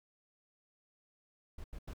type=noise bursts; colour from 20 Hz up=brown; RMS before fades=-44 dBFS; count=3; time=1.58-1.935 s; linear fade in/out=5 ms; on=61 ms; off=86 ms; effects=none